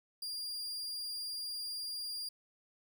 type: tone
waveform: 40% pulse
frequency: 4806 Hz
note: D8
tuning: 39 cents sharp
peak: -37 dBFS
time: 0.22-2.29 s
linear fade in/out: 5 ms
effects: none